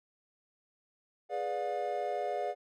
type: chord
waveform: triangle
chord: G# diminished seventh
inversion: none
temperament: equal with one note detuned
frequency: 415.3 / 493.9 / 587.3 / 714.4 Hz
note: G#4 / B4 / D5 / F5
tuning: 0 / 0 / 0 / +39 cents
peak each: -37 / -38 / -35 / -33 dBFS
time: 1.29-2.55 s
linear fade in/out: 50 ms
effects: none